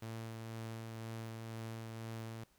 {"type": "tone with tremolo", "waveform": "sawtooth", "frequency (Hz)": 112.9, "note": "A2", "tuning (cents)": 45, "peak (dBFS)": -38, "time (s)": [0.02, 2.44], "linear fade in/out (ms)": 5, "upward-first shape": "sine", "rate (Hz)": 2, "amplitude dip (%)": 25, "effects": ["pink hiss -71 dBFS RMS until 2.58 s"]}